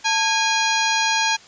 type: harmonic tone with a mistuned harmonic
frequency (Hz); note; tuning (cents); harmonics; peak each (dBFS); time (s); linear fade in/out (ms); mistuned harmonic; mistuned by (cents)
821; G#5; -20; 1 / 2 / 3 / 4 / 5 / 6 / 7 / 8; -22 / -24 / -24 / -27 / -26 / -31 / -30 / -28; 0.04-1.37; 20; 1; +130
effects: white hiss -46 dBFS RMS until 1.47 s + resampled to 16000 Hz